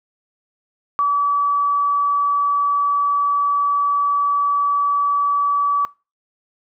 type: tone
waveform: sine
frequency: 1147 Hz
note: D6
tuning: 41 cents flat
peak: -14 dBFS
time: 0.99-5.85 s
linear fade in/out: 0 ms
effects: noise-tail reverb RT60 0.3 s tail -23 dB re dry